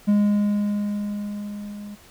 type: tone with level ramp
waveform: triangle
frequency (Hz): 206.1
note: G#3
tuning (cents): -13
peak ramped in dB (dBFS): -12 to -32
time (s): 0.07-1.96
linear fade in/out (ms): 20
effects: pink hiss -50 dBFS RMS until 2.1 s